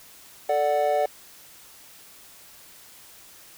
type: chord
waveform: triangle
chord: D major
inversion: second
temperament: equal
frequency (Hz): 440 / 587.3 / 740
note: A4 / D5 / F#5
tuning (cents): 0 / 0 / 0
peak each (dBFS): -26 / -21 / -22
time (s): 0.49-1.06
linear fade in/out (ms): 5
effects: white hiss -49 dBFS RMS until 3.57 s